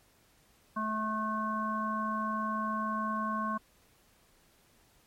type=harmonic tone; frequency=216.9 Hz; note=A3; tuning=25 cents flat; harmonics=1 / 3 / 5 / 7; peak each=-35 / -42 / -32 / -41 dBFS; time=0.76-3.58 s; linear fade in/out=10 ms; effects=pink hiss -65 dBFS RMS until 5.06 s + MP3 64 kbps